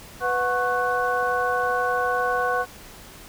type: tone cluster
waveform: sine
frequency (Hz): 496 / 732 / 1100 / 1491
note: B4 / F#5 / C#6 / F#6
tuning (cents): +7 / -19 / -14 / +13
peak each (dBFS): -26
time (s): 0.2-2.66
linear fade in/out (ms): 50
effects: pink hiss -44 dBFS RMS until 3.28 s